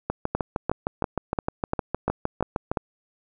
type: two click trains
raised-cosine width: 1 ms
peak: -10 / -9 dBFS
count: 18 / 8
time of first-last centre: 0.1-2.715 / 0.35-2.772 s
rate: 6.5 / 2.89 Hz
effects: none

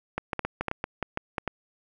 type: clicks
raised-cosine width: 0.5 ms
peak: -13 dBFS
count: 12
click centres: 0.18 / 0.332 / 0.393 / 0.45 / 0.61 / 0.683 / 0.714 / 0.841 / 1.027 / 1.174 / 1.382 / 1.477 s
effects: none

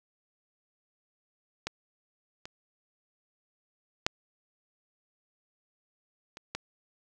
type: clicks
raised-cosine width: 0.2 ms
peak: -15 / -24 / -7 / -26 / -16 dBFS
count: 5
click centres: 1.67 / 2.455 / 4.065 / 6.371 / 6.55 s
effects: none

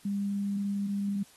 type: tone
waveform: sine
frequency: 200.5 Hz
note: G3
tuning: 39 cents sharp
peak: -28 dBFS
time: 0.05-1.23 s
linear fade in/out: 5 ms
effects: white hiss -58 dBFS RMS until 1.36 s + AAC 32 kbps

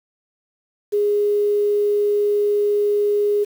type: tone with quantisation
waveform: sine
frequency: 413 Hz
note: G#4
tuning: 10 cents flat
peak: -15 dBFS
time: 0.92-3.45 s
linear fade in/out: 20 ms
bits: 7
effects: none

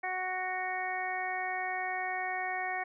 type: harmonic tone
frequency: 370 Hz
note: F#4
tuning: in tune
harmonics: 1 / 2 / 3 / 4 / 5 / 6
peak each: -46 / -35 / -44 / -45 / -37 / -39 dBFS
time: 0.03-2.84 s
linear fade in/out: 10 ms
effects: none

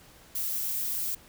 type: noise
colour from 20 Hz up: violet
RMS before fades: -31 dBFS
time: 0.35-1.15 s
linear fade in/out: 5 ms
effects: pink hiss -54 dBFS RMS until 1.28 s

